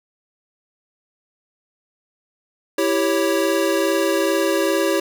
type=chord; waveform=square; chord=C# diminished; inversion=first; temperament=equal; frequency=329.6 / 392 / 554.4 Hz; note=E4 / G4 / C#5; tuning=0 / 0 / 0 cents; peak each=-22 dBFS; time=2.78-5 s; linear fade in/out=5 ms; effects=none